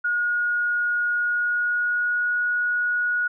sine tone with pitch glide, 1441 to 1455.2 Hz, F#6 to F#6, -46 to -29 cents, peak -20 dBFS, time 0.04-3.28 s, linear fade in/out 10 ms, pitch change +17 cents, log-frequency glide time 1.12-2.4 s, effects none

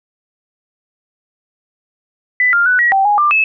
sine tone with pitch steps, 1993 / 1399 / 1488 / 1913 / 777 / 827 / 1189 / 2602 Hz, B6 / F6 / F#6 / A#6 / G5 / G#5 / D6 / E7, +15 / +3 / +9 / +44 / -16 / -8 / +21 / -23 cents, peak -9 dBFS, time 2.4-3.44 s, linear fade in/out 2 ms, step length 130 ms, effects none

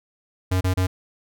square tone bursts, 92.5 Hz, F#2, in tune, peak -19 dBFS, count 3, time 0.51-0.87 s, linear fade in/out 10 ms, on 100 ms, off 30 ms, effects none

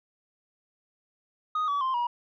sine tone with pitch steps, 1244.5 / 1141.2 / 1046.5 / 959.6 Hz, D#6 / C#6 / C6 / A#5, 0 / +50 / 0 / +50 cents, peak -22 dBFS, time 1.55-2.07 s, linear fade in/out 5 ms, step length 130 ms, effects tanh soft clip ceiling -24 dBFS

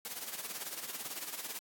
white noise with tremolo, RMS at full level -39 dBFS, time 0.05-1.59 s, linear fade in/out 0 ms, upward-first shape sine, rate 18 Hz, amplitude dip 65%, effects high-pass 200 Hz 12 dB/octave + AAC 64 kbps

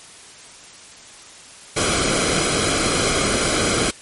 pink noise with comb filter, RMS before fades -19 dBFS, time 1.76-3.91 s, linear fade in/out 10 ms, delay 1.1 ms, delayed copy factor -0.65, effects white hiss -42 dBFS RMS until 4.01 s + MP3 48 kbps

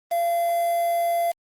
triangle tone with quantisation, 685 Hz, F5, 34 cents flat, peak -18 dBFS, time 0.11-1.32 s, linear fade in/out 10 ms, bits 6, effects Opus 24 kbps

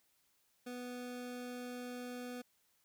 25% pulse tone, 246.9 Hz, B3, in tune, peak -39 dBFS, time 0.66-2.42 s, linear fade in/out 10 ms, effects white hiss -75 dBFS RMS until 2.84 s

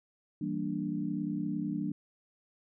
sine chord, E half-diminished seventh, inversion none, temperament equal, 164.81 / 196 / 233.1 / 293.7 Hz, E3 / G3 / Bb3 / D4, 0 / 0 / 0 / 0 cents, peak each -38 / -36 / -38 / -35 dBFS, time 0.41-1.92 s, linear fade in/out 5 ms, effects none

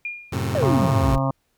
sine tone with exponential decay, 2417 Hz, D7, 49 cents sharp, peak -24 dBFS, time 0.05-0.5 s, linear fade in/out 2 ms, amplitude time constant 96 ms
sawtooth chord, F# diminished, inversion none, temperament just, 92.5 / 111 / 133.2 Hz, F#2 / A2 / C3, 0 / +16 / +31 cents, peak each -23 dBFS, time 0.32-1.16 s, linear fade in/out 10 ms
triangle exponential sweep, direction down, 641 to 43.65 Hz, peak -18 dBFS, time 0.55-1.18 s, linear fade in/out 0 ms
harmonic tone, 134.7 Hz, C#3, 49 cents flat, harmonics 1 / 2 / 4 / 5 / 6 / 7 / 8 / 9, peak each -22 / -26 / -29 / -29 / -33 / -31 / -30 / -34 dBFS, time 0.62-1.31 s, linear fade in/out 5 ms
effects pink hiss -69 dBFS RMS until 1.57 s

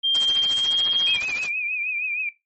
sine tone with pitch glide, 3187 to 3237 Hz, G7 to G#7, +28 to -45 cents, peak -17 dBFS, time 0.03-1.18 s, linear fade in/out 20 ms, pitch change +27 cents, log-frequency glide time 0.46-0.74 s
white noise with tremolo, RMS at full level -30 dBFS, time 0.14-1.49 s, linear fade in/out 10 ms, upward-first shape sine, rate 14 Hz, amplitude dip 70%
sine tone with vibrato, 2459 Hz, D#7, 21 cents flat, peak -23 dBFS, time 1.07-2.29 s, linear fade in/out 2 ms, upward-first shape triangle, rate 6.4 Hz, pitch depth 90 cents each way
effects noise-tail reverb RT60 0.2 s tail -17 dB re dry + MP3 32 kbps

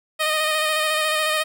10% pulse tone with vibrato, 619 Hz, D#5, 9 cents flat, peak -11 dBFS, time 0.19-1.44 s, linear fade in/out 20 ms, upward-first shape square, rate 14 Hz, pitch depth 18 cents each way, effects none

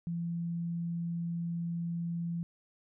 sine tone, 169.7 Hz, F3, 49 cents flat, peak -32 dBFS, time 0.07-2.43 s, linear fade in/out 0 ms, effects none

